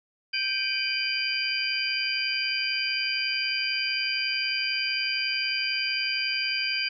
sine tone cluster, 1566 / 2328 / 2459 / 3038 / 4774 Hz, G6 / D7 / D#7 / F#7 / D8, -2 / -16 / -21 / +45 / +28 cents, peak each -34 / -32 / -32 / -33 / -29 dBFS, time 0.33-6.89 s, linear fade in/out 10 ms, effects none

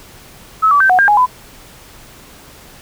sine tone with pitch steps, 1294 / 1150 / 1554 / 735 / 1604 / 832 / 1004 Hz, E6 / D6 / G6 / F#5 / G6 / G#5 / B5, -32 / -37 / -16 / -12 / +39 / +3 / +28 cents, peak -7 dBFS, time 0.62-1.264 s, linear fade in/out 20 ms, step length 92 ms, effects pink hiss -40 dBFS RMS until 2.81 s

